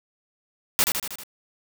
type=noise with echo; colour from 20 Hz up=white; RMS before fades=-19 dBFS; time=0.79-0.84 s; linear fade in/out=0 ms; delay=79 ms; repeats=5; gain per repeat=-4 dB; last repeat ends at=1.235 s; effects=none